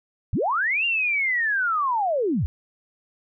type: linear two-way sweep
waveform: sine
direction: up then down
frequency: 57 to 2814 to 57 Hz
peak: -20 dBFS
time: 0.33-2.46 s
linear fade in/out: 0 ms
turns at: 0.85 s
effects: none